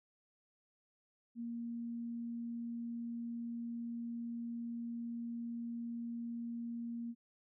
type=tone; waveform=sine; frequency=234.4 Hz; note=A#3; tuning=10 cents sharp; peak=-39 dBFS; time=1.35-7.15 s; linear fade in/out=50 ms; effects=none